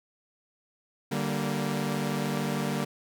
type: chord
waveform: sawtooth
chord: G minor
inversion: second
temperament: equal with one note detuned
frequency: 146.83 / 193.52 / 233.1 Hz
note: D3 / G3 / Bb3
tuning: 0 / -22 / 0 cents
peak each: -28 dBFS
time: 1.11-2.85 s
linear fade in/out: 10 ms
effects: none